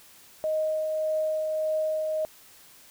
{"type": "tone with tremolo", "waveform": "sine", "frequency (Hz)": 624, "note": "D#5", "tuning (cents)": 5, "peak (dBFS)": -23, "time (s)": [0.44, 2.25], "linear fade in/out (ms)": 0, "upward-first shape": "triangle", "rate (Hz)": 1.7, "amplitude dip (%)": 30, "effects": ["white hiss -53 dBFS RMS until 2.9 s"]}